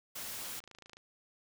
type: noise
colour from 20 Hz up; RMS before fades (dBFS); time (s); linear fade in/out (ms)
white; -42; 0.15-0.6; 10
type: click train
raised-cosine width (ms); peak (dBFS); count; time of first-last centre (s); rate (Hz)
0.2; -35; 16; 0.42-0.969; 27.3
effects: none